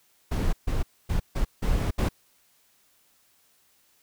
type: noise bursts at uneven times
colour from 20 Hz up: brown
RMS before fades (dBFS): -24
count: 6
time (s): 0.31-0.53 / 0.67-0.83 / 1.09-1.2 / 1.35-1.45 / 1.62-1.91 / 1.98-2.09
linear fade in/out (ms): 10
effects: white hiss -64 dBFS RMS until 4.02 s